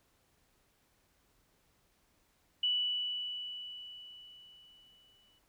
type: tone with exponential decay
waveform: sine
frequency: 2960 Hz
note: F#7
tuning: in tune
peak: -27 dBFS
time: 2.63-5.39 s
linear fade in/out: 5 ms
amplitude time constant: 600 ms
effects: pink hiss -72 dBFS RMS until 5.48 s